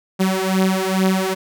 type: beating tone pair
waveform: sawtooth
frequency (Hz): 188 / 190.3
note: F#3 / F#3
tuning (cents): +28 / +49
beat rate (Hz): 2.3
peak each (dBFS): -15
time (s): 0.19-1.35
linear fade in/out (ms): 20
effects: none